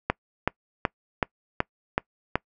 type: click train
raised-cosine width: 0.5 ms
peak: -6 dBFS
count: 7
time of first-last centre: 0.1-2.356 s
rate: 2.66 Hz
effects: noise-tail reverb RT60 0.1 s tail -25 dB re dry